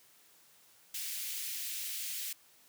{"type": "high-pass noise", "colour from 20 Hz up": "white", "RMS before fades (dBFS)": -39, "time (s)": [0.94, 2.33], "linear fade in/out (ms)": 5, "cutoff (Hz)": 2100, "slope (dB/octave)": 24, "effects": ["white hiss -63 dBFS RMS until 2.68 s", "high-pass 100 Hz 12 dB/octave"]}